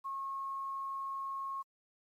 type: tone with quantisation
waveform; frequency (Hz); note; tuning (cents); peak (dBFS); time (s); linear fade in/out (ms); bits
sine; 1087; C#6; -34; -36; 0.04-1.63; 20; 11
effects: MP3 64 kbps